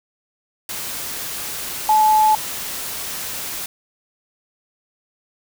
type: tone in noise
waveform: sine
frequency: 862 Hz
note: A5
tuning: 36 cents flat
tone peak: -11 dBFS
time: 1.89-2.35 s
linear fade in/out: 2 ms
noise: white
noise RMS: -28 dBFS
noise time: 0.69-3.66 s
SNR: +14 dB
effects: none